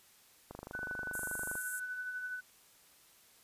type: click train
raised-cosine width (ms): 1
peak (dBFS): -30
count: 27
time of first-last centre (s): 0.51-1.554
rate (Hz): 24.9
type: tone with tremolo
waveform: sine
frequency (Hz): 1496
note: F#6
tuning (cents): +19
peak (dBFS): -36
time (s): 0.73-2.41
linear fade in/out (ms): 20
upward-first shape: sine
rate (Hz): 12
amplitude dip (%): 40
type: band-pass noise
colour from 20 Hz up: white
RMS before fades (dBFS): -44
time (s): 1.13-1.8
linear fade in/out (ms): 10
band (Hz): 7600 to 12000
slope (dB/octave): 48
effects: white hiss -63 dBFS RMS until 3.43 s + resampled to 32000 Hz